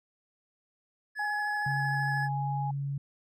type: tone with vibrato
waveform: triangle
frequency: 1696 Hz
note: G#6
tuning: 36 cents sharp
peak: -29 dBFS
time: 1.15-2.29 s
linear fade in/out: 50 ms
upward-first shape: triangle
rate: 13 Hz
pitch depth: 20 cents each way
type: tone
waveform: sine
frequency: 830.6 Hz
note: G#5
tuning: in tune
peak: -32 dBFS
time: 1.19-2.71 s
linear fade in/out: 5 ms
type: tone with pitch glide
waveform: sine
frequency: 138.59 to 139.88 Hz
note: C#3 to C#3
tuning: 0 to +16 cents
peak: -30 dBFS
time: 1.66-2.98 s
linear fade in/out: 5 ms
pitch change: +16 cents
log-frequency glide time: 2.17-2.54 s
effects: none